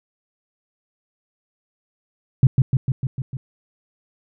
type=tone with echo; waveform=sine; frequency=130.81 Hz; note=C3; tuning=in tune; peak=-7 dBFS; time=2.43-2.47 s; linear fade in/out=2 ms; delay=150 ms; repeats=6; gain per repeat=-3 dB; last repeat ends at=3.37 s; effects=none